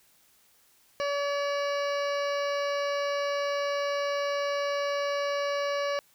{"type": "harmonic tone", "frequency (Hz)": 570, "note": "C#5", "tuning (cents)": 48, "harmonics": [1, 2, 3, 4, 5, 7, 8, 9, 10], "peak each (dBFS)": [-28, -34, -38, -40, -42, -45, -46, -47, -48], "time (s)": [1, 5.99], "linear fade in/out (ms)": 0, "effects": ["white hiss -63 dBFS RMS until 6.14 s"]}